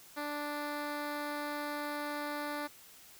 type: tone with notch filter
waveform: 10% pulse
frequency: 293.7 Hz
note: D4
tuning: in tune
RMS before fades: -38 dBFS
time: 0.16-2.68 s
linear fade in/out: 20 ms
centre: 7400 Hz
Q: 0.85
effects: white hiss -56 dBFS RMS until 3.19 s